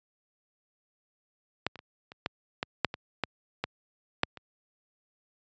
clicks, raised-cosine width 0.3 ms, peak -11 / -28 / -29 / -29 / -13 / -14 / -6 / -19 / -11 / -13 / -6 / -27 dBFS, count 12, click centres 1.666 / 1.757 / 1.791 / 2.119 / 2.261 / 2.629 / 2.847 / 2.941 / 3.237 / 3.64 / 4.234 / 4.373 s, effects high-pass 80 Hz 12 dB/octave + resampled to 16000 Hz

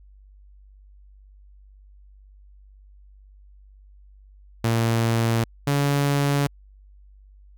sawtooth tone pair in turn, 114.9 / 142.03 Hz, A#2 / C#3, -25 / +42 cents, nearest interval major third, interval 367 cents, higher second, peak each -15 dBFS, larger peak neither, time 4.64-5.44 / 5.67-6.47 s, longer neither, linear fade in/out 5 ms, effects added 49 Hz sine -47 dBFS peak until 7.57 s

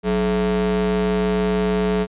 square ring-modulated tone, 119.7 Hz, A#2, 46 cents sharp, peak -15 dBFS, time 0.03-2.07 s, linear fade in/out 50 ms, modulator 306 Hz, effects resampled to 8000 Hz

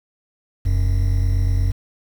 triangle tone pair together, 43.47 / 92.1 Hz, F1 / F#2, -7 / -7 cents, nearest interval octave + minor second, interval 1300 cents, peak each -16 dBFS, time 0.65-1.72 s, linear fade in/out 10 ms, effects 7-bit

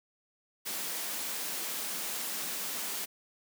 white high-pass noise, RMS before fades -36 dBFS, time 0.65-3.06 s, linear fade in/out 20 ms, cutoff 160 Hz, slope 96 dB/octave, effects none

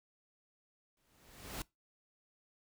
pink noise with exponential growth, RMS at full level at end -40 dBFS, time 0.97-1.62 s, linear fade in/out 2 ms, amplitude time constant 140 ms, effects noise-tail reverb RT60 0.2 s tail -22 dB re dry

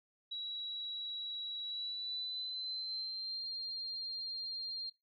sine tone with pitch glide, 3892 to 4196 Hz, B7 to C8, -26 to +4 cents, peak -38 dBFS, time 0.31-4.9 s, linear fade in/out 10 ms, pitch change +130 cents, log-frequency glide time 1.62-3.45 s, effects noise-tail reverb RT60 0.2 s tail -18 dB re dry

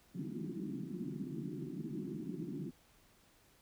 pink band-pass noise, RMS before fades -42 dBFS, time 0.14-2.71 s, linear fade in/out 20 ms, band 140 to 370 Hz, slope 96 dB/octave, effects pink hiss -67 dBFS RMS until 3.61 s

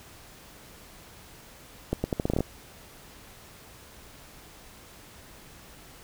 accelerating click train, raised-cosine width 2 ms, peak -12 dBFS, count 10, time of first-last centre 1.93-2.406 s, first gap 110 ms, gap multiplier 0.8, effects pink hiss -50 dBFS RMS until 6.03 s

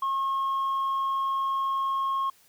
sine tone with tanh clipping, 1082 Hz, C#6, 42 cents flat, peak -25 dBFS, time 0.02-2.3 s, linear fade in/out 5 ms, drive 1 dB, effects white hiss -60 dBFS RMS until 2.48 s

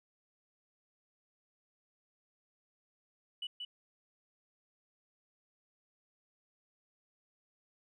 sine tone with echo, 2960 Hz, F#7, in tune, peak -36 dBFS, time 3.42-3.47 s, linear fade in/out 5 ms, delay 180 ms, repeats 1, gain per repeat -3 dB, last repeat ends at 3.65 s, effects tanh soft clip ceiling -32 dBFS

